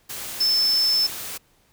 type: tone in noise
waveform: sine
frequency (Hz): 5274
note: E8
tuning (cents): 0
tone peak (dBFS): -17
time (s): 0.4-1.07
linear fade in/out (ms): 10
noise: white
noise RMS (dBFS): -33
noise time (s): 0.09-1.38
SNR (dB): +13
effects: pink hiss -61 dBFS RMS until 1.72 s